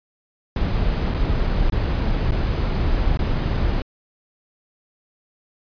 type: noise with dropouts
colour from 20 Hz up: brown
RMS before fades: -20 dBFS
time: 0.56-3.82 s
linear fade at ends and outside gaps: 2 ms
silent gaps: 1.14-1.145 / 1.699-1.722 / 2.309-2.319 / 3.173-3.191 s
effects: resampled to 11025 Hz